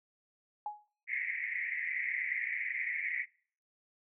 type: tone with exponential decay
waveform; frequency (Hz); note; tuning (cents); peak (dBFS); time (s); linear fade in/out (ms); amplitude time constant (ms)
sine; 837; G#5; +13; -32; 0.66-0.88; 2; 46
type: band-pass noise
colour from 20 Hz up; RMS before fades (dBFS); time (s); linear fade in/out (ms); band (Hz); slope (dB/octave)
white; -36; 1.07-3.26; 50; 1900 to 2200; 96
effects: noise-tail reverb RT60 0.5 s tail -25 dB re dry